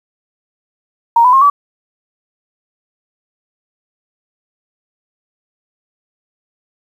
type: tone with pitch steps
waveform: sine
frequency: 932.3 / 999.2 / 1070.9 / 1147.8 Hz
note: A#5 / B5 / C6 / D6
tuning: 0 / +20 / +40 / -40 cents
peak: -5 dBFS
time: 1.16-1.5 s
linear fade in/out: 5 ms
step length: 85 ms
effects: 7-bit